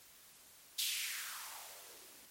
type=noise with band-pass filter sweep; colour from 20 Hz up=violet; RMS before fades=-44 dBFS; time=0.78-2.26 s; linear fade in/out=10 ms; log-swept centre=3700 to 220 Hz; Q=2.9; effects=white hiss -60 dBFS RMS until 2.3 s + MP3 64 kbps